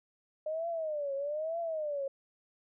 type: tone with vibrato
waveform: sine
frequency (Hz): 610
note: D#5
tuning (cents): -34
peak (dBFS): -32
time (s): 0.46-2.08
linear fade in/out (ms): 5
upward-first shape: triangle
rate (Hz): 1.1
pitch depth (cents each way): 200
effects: none